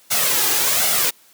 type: noise with flanger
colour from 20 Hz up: white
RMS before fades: -18 dBFS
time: 0.1-1.11 s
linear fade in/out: 20 ms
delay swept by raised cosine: 1.4 to 2.5 ms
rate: 1.3 Hz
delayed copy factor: +0.55
effects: white hiss -52 dBFS RMS until 1.33 s + high-pass 150 Hz 12 dB/octave